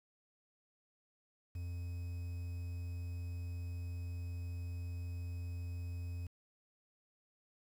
triangle tone with quantisation, 87.31 Hz, F2, in tune, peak -37 dBFS, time 1.55-6.27 s, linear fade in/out 5 ms, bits 10, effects none

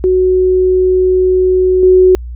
sine tone with level steps, 370 Hz, F#4, in tune, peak -7 / -3 dBFS, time 0.04-2.15 s, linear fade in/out 0 ms, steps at 1.83 s, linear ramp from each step 2 ms, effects added 60 Hz sine -22 dBFS peak until 2.35 s

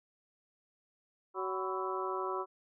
harmonic tone with a mistuned harmonic, 187.9 Hz, F#3, 27 cents sharp, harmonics 2 / 3 / 4 / 5 / 6 / 7, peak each -37 / -44 / -44 / -39 / -41 / -41 dBFS, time 1.34-2.46 s, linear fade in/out 50 ms, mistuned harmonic 5, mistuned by +100 cents, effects none

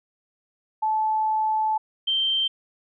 sine tone pair in turn, 869 / 3135 Hz, A5 / G7, -22 / -1 cents, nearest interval octave + minor seventh, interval 2221 cents, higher second, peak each -20 dBFS, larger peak neither, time 0.82-1.78 / 2.07-2.48 s, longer first, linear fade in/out 10 ms, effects none

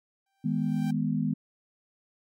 sawtooth tone with exponential growth, 784 Hz, G5, in tune, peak -35 dBFS, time 0.26-0.91 s, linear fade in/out 5 ms, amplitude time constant 140 ms
sine chord, G# minor, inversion second, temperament equal with one note detuned, 158.28 / 207.7 / 246.9 Hz, D#3 / G#3 / B3, +30 / 0 / 0 cents, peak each -29 dBFS, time 0.44-1.34 s, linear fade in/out 10 ms
effects MP3 64 kbps

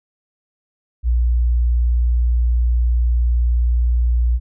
sine tone, 59.7 Hz, A#1, 42 cents sharp, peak -12 dBFS, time 1.03-4.4 s, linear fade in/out 50 ms, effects tanh soft clip ceiling -8 dBFS

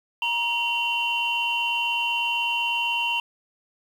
sine tone cluster, 946 / 2758 / 3050 Hz, A#5 / F7 / G7, +25 / -22 / -48 cents, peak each -27 / -24 / -28 dBFS, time 0.22-3.2 s, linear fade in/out 2 ms, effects tanh soft clip ceiling -14 dBFS + 8-bit

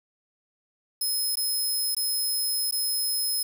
15% pulse tone with dropouts, 5140 Hz, E8, 45 cents flat, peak -19 dBFS, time 1.01-3.43 s, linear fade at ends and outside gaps 5 ms, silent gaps 1.356-1.37 / 1.949-1.966 / 2.711-2.723 s, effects 8-bit

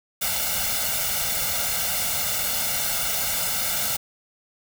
white noise with comb filter, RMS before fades -25 dBFS, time 0.21-3.97 s, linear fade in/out 10 ms, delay 1.4 ms, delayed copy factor +0.9, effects none

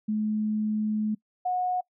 sine tone pair in turn, 214 / 728.8 Hz, A3 / F#5, -48 / -26 cents, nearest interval octave + major sixth, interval 2122 cents, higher second, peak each -24 / -24 dBFS, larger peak neither, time 0.08-1.15 / 1.45-1.81 s, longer first, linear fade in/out 10 ms, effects noise-tail reverb RT60 0.1 s tail -23 dB re dry

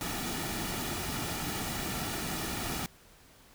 pink noise with comb filter, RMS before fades -35 dBFS, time 0.01-2.86 s, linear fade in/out 0 ms, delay 1.9 ms, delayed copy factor -0.5, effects pink hiss -58 dBFS RMS until 3.54 s

